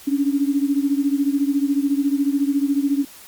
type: beating tone pair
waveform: sine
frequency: 277.1 / 291.1 Hz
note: C#4 / D4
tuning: -1 / -15 cents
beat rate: 14 Hz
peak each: -18 / -21 dBFS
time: 0.07-3.05 s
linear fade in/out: 10 ms
effects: white hiss -43 dBFS RMS until 3.27 s + MP3 96 kbps